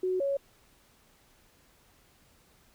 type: tone pair in turn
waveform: sine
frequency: 370 / 555.6 Hz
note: F#4 / C#5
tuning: 0 / +4 cents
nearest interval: perfect fifth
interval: 704 cents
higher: second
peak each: -26 dBFS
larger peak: neither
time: 0.03-0.2 / 0.2-0.37 s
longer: neither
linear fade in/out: 5 ms
effects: pink hiss -63 dBFS RMS until 2.74 s